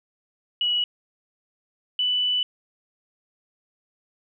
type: tone pair in turn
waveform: sine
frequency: 2929 / 2980 Hz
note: F#7 / F#7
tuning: -18 / +12 cents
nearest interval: unison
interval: 30 cents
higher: second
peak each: -20 / -20 dBFS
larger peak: neither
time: 0.61-0.84 / 1.99-2.43 s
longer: second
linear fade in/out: 2 ms
effects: none